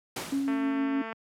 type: noise with exponential decay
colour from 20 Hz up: pink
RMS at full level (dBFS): -32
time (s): 0.16-0.85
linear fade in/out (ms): 5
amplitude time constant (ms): 150
type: tone with tremolo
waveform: sine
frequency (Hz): 275.3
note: C#4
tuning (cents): -12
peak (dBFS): -24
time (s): 0.32-1.02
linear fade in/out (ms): 5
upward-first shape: sine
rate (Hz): 6.5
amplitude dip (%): 25
type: click train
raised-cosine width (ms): 0.5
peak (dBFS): -23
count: 146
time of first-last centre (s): 0.48-1.127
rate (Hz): 224
effects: high-pass 150 Hz 12 dB/octave + low-pass 12000 Hz 12 dB/octave